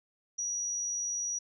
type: tone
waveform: sine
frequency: 5800 Hz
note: F#8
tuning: 35 cents flat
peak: -31 dBFS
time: 0.38-1.39 s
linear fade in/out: 10 ms
effects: none